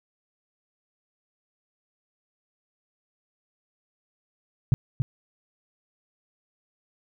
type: tone with echo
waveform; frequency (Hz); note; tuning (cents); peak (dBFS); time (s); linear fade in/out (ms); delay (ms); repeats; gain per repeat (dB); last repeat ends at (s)
sine; 128.3; C3; -34; -14; 4.72-4.74; 0; 280; 1; -6; 5.02
effects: none